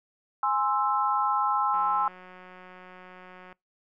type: chord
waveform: sine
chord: Ab augmented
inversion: none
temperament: equal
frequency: 830.6 / 1046.5 / 1318.5 Hz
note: Ab5 / C6 / E6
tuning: 0 / 0 / 0 cents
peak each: -27 dBFS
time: 0.43-2.08 s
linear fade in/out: 2 ms
type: click train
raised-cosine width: 0.5 ms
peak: -33 dBFS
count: 328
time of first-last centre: 1.74-3.527 s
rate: 183 Hz
effects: noise-tail reverb RT60 0.2 s tail -25 dB re dry